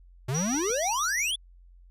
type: exponential sweep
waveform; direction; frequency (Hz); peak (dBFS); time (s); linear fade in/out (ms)
square; up; 120 to 3536; -27; 0.28-1.36; 10
type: tone with tremolo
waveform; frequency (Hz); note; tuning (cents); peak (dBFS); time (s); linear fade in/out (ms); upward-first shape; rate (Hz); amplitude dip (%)
sine; 5800; F#8; -35; -28; 0.34-1.31; 10; triangle; 6.1; 50
type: clicks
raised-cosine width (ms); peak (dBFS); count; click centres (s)
2; -32; 2; 0.547 / 0.703
effects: added 44 Hz sine -50 dBFS peak until 1.9 s + resampled to 32000 Hz